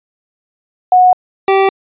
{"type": "tone pair in turn", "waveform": ["sine", "25% pulse"], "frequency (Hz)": [732, 387.8], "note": ["F#5", "G4"], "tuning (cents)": [-19, -19], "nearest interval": "major seventh", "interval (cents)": 1100, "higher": "first", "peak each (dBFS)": -4, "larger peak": "neither", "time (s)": [[0.92, 1.13], [1.48, 1.69]], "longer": "neither", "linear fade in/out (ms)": 2, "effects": ["resampled to 8000 Hz"]}